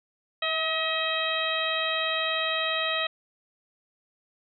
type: harmonic tone with a mistuned harmonic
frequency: 637 Hz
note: D#5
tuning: 41 cents sharp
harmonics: 1 / 2 / 3 / 4 / 5 / 6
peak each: -32 / -32 / -32 / -32 / -32 / -32 dBFS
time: 0.42-3.07 s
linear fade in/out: 5 ms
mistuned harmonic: 1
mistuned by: +21 cents
effects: none